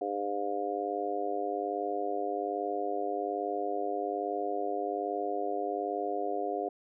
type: harmonic tone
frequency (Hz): 101.2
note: G#2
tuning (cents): -44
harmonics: 3 / 4 / 5 / 6 / 7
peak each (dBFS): -39 / -35 / -38 / -40 / -34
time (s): 0.01-6.69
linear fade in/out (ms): 5
effects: none